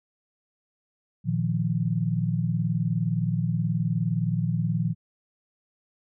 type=chord; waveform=sine; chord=Bb suspended fourth; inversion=none; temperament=equal; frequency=116.54 / 155.56 / 174.61 Hz; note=Bb2 / Eb3 / F3; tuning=0 / 0 / 0 cents; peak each=-27 dBFS; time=1.24-4.95 s; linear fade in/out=50 ms; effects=none